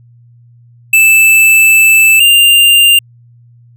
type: tone pair in turn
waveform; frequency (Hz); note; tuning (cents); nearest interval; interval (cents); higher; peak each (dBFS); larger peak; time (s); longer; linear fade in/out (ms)
square; 2637 / 2794; E7 / F7; 0 / 0; minor second; 100; second; -4; neither; 0.93-2.2 / 2.2-2.99; first; 5
effects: added 119 Hz sine -39 dBFS peak until 3.76 s